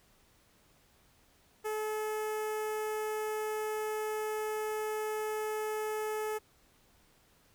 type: tone with notch filter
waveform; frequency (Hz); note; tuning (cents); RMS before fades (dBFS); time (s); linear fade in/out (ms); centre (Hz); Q
sawtooth; 430; A4; -40; -35; 1.64-6.39; 20; 4100; 0.81
effects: pink hiss -66 dBFS RMS until 7.54 s